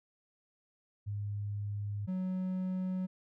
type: tone pair in turn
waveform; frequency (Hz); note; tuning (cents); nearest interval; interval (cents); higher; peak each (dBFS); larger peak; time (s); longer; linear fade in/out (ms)
sine / triangle; 102.6 / 185.47; G#2 / F#3; -21 / +4; minor seventh; 1025; second; -34 / -30; second; 1.06-2.07 / 2.07-3.07; first; 20
effects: none